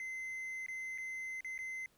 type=tone with dropouts; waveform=triangle; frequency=2060 Hz; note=C7; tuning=28 cents flat; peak=-38 dBFS; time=0-1.86 s; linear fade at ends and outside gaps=1 ms; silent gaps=0.663-0.684 / 0.978-0.983 / 1.407-1.446 / 1.579-1.589 s; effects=pink hiss -71 dBFS RMS until 1.97 s